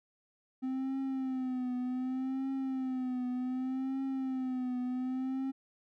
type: tone with vibrato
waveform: triangle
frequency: 258.7 Hz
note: C4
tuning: 19 cents flat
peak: -30 dBFS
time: 0.62-5.52 s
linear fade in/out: 20 ms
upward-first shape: triangle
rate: 0.66 Hz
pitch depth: 70 cents each way
effects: none